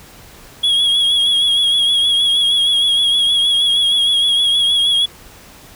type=tone with vibrato; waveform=triangle; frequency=3322 Hz; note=G#7; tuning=in tune; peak=-10 dBFS; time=0.63-5.06 s; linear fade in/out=10 ms; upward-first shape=triangle; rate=6.4 Hz; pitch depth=48 cents each way; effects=pink hiss -41 dBFS RMS until 5.75 s